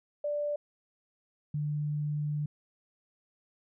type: tone pair in turn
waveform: sine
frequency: 587.3 / 148.62 Hz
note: D5 / D3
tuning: 0 / +21 cents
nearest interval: 2 octaves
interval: 2379 cents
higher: first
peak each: -29 / -29 dBFS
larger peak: neither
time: 0.24-0.56 / 1.54-2.46 s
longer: second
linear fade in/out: 5 ms
effects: none